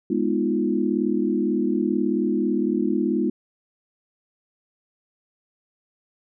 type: chord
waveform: sine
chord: F half-diminished seventh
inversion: first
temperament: equal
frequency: 207.7 / 246.9 / 311.1 / 349.2 Hz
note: Ab3 / Cb4 / Eb4 / F4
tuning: 0 / 0 / 0 / 0 cents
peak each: -25 dBFS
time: 0.1-3.3 s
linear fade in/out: 5 ms
effects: none